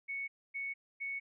sine tone bursts, 2217 Hz, C#7, in tune, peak -36 dBFS, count 3, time 0.08-1.2 s, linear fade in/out 20 ms, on 200 ms, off 260 ms, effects none

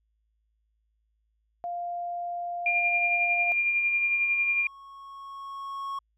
sine tone, 698.5 Hz, F5, in tune, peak -30 dBFS, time 1.64-3.52 s, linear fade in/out 0 ms
sine tone with tremolo, 2400 Hz, D7, 37 cents sharp, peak -21 dBFS, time 2.66-4.67 s, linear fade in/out 2 ms, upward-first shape sine, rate 11 Hz, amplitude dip 35%
triangle tone with exponential growth, 1100 Hz, C#6, 14 cents flat, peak -28 dBFS, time 2.9-5.99 s, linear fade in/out 5 ms, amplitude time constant 670 ms
effects added 54 Hz sine -70 dBFS peak until 6.17 s

